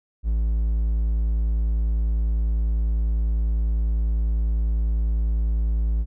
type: tone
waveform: triangle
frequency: 55 Hz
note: A1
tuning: in tune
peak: -17 dBFS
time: 0.23-6.06 s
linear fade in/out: 50 ms
effects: none